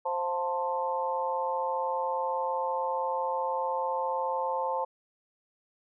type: harmonic tone with a mistuned harmonic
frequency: 175.2 Hz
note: F3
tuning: 6 cents sharp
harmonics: 3 / 4 / 5 / 6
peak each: -32 / -40 / -30 / -36 dBFS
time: 0.05-4.85 s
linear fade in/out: 10 ms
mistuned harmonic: 5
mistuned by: +18 cents
effects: none